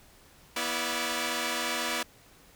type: tone cluster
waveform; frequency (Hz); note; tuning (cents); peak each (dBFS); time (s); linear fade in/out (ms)
5% pulse; 243.2 / 329.1 / 577; B3 / E4 / D5; -26 / -3 / -31; -22; 0.56-2.03; 5
effects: pink hiss -57 dBFS RMS until 2.55 s